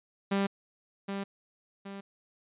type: tone with echo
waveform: sawtooth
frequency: 197.6 Hz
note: G3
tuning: 14 cents sharp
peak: -22 dBFS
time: 0.31-0.47 s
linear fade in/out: 10 ms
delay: 770 ms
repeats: 2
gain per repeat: -7 dB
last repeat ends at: 2.01 s
effects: resampled to 8000 Hz